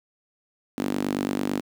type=tone with high-pass filter; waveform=sawtooth; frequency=49 Hz; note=G1; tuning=in tune; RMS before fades=-27 dBFS; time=0.77-1.61 s; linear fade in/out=20 ms; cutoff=260 Hz; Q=3.5; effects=9-bit